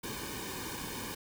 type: noise with comb filter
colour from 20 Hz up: pink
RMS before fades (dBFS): -40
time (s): 0.03-1.15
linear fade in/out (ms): 10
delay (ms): 1.5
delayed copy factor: -0.8
effects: none